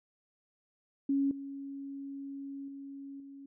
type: tone with level steps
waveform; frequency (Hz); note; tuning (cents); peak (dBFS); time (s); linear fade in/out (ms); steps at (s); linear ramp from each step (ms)
sine; 276.7; C#4; -3; -26 / -39 / -42 / -46; 1.09-3.46; 5; 1.31 / 2.68 / 3.2; 2
effects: none